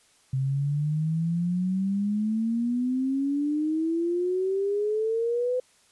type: exponential sweep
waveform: sine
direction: up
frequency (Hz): 130.81 to 508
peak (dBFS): -23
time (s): 0.33-5.6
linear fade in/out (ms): 5
effects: white hiss -61 dBFS RMS until 5.91 s + resampled to 24000 Hz